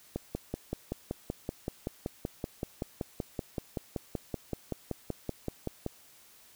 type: click train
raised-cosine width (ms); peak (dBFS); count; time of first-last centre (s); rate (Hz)
2; -19; 31; 0.16-5.863; 5.26
effects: white hiss -58 dBFS RMS until 6.55 s